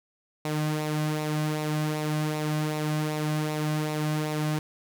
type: tone with flanger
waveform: sawtooth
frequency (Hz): 152.8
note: D#3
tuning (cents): -31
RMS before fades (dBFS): -28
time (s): 0.45-4.59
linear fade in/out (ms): 2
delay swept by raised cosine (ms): 0.62 to 2.32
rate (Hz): 2.6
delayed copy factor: -0.5
effects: none